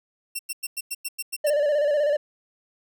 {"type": "tone bursts", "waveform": "5% pulse", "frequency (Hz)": 2718, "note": "F7", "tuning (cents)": -48, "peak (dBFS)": -18, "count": 9, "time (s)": [0.35, 1.504], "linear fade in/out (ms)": 10, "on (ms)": 42, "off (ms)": 97}
{"type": "tone with vibrato", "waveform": "triangle", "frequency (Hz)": 587.3, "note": "D5", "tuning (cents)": 0, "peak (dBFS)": -17, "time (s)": [1.44, 2.17], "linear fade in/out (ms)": 10, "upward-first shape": "square", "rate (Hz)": 16, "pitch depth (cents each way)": 48}
{"effects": []}